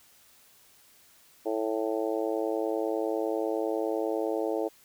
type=harmonic tone; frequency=110 Hz; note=A2; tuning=in tune; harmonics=3 / 4 / 5 / 6 / 7 / 8; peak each=-32 / -31 / -33 / -36 / -39 / -43 dBFS; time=1.45-4.69 s; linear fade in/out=20 ms; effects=white hiss -59 dBFS RMS until 4.84 s